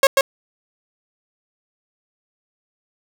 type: tone with echo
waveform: sawtooth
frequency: 544 Hz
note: C#5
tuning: 33 cents flat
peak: -5 dBFS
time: 0.03-0.07 s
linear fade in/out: 2 ms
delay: 140 ms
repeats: 1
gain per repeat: -3 dB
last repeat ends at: 0.21 s
effects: none